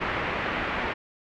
white low-pass noise, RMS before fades -29 dBFS, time 0-0.94 s, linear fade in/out 20 ms, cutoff 2300 Hz, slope 24 dB/octave, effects none

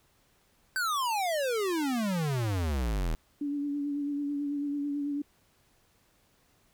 square exponential sweep, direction down, 1568 to 37.51 Hz, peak -28 dBFS, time 0.76-3.15 s, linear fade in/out 0 ms
sine tone with vibrato, 287.2 Hz, D4, 39 cents flat, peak -29 dBFS, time 3.41-5.22 s, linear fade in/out 5 ms, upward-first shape sine, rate 9.1 Hz, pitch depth 26 cents each way
effects pink hiss -67 dBFS RMS until 6.73 s

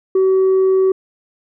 sine tone, 379.5 Hz, F#4, 44 cents sharp, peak -8 dBFS, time 0.15-0.92 s, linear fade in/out 5 ms, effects tanh soft clip ceiling -9 dBFS

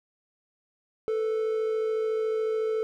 triangle tone pair together, 440 / 493.9 Hz, A4 / B4, 0 / 0 cents, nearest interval major second, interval 200 cents, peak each -23 / -34 dBFS, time 1.08-2.83 s, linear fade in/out 0 ms, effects none

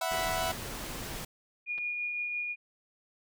sawtooth chord, E suspended second, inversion none, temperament equal, 659.3 / 740 / 987.8 Hz, E5 / F#5 / B5, 0 / 0 / 0 cents, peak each -29 / -30 / -33 dBFS, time 0.01-0.52 s, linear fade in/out 5 ms
pink noise, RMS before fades -39 dBFS, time 0.11-1.25 s, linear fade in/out 5 ms
sine tone with tremolo, 2438 Hz, D#7, 36 cents flat, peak -30 dBFS, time 1.66-2.56 s, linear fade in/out 50 ms, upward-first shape triangle, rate 5.9 Hz, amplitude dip 30%
clicks, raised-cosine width 0.3 ms, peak -33 dBFS, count 2, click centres 1.779 / 1.785 s
effects none

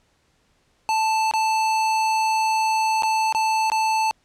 square tone with dropouts, 880 Hz, A5, in tune, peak -19 dBFS, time 0.89-4.11 s, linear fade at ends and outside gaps 0 ms, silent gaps 1.312-1.337 / 3.023-3.033 / 3.325-3.348 / 3.7-3.718 s, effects pink hiss -64 dBFS RMS until 4.24 s + low-pass 8000 Hz 12 dB/octave

